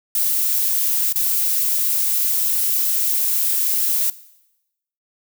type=noise with dropouts; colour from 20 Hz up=violet; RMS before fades=-19 dBFS; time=0.15-4.1 s; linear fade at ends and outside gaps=2 ms; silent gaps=1.126-1.157 s; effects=noise-tail reverb RT60 0.9 s tail -18 dB re dry